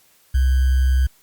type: tone with sample-and-hold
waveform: sine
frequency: 64.9 Hz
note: C2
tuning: 13 cents flat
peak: -13 dBFS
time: 0.34-1.07 s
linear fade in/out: 10 ms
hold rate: 1575 Hz
effects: white hiss -56 dBFS RMS until 1.22 s + Opus 48 kbps